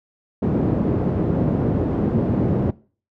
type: band-pass noise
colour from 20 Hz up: pink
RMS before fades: -20 dBFS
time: 0.42-2.71 s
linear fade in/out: 10 ms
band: 120 to 360 Hz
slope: 12 dB/octave
effects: noise-tail reverb RT60 0.4 s tail -21 dB re dry